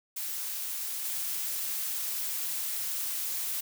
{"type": "noise with level steps", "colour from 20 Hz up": "blue", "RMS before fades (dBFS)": [-35, -33], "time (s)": [0.16, 3.61], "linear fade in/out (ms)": 10, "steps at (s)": 1.04, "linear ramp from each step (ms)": 10, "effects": []}